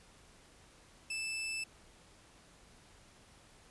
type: tone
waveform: sawtooth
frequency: 2637 Hz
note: E7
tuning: in tune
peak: -33 dBFS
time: 1.1-1.64 s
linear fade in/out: 5 ms
effects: pink hiss -61 dBFS RMS until 3.7 s + resampled to 24000 Hz